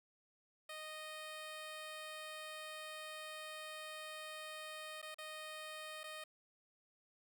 10% pulse tone with dropouts, 620 Hz, D#5, 6 cents flat, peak -38 dBFS, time 0.69-6.24 s, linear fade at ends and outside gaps 5 ms, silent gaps 5.017-5.026 / 5.145-5.184 / 6.034-6.039 s, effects none

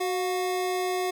square tone pair together, 370 / 717.3 Hz, F#4 / F5, 0 / +46 cents, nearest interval major seventh, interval 1146 cents, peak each -28 / -31 dBFS, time 0-1.11 s, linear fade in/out 10 ms, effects none

